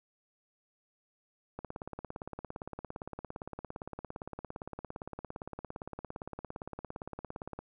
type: click train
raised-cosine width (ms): 1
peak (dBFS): -26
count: 106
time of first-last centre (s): 1.59-7.59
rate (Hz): 17.5
effects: none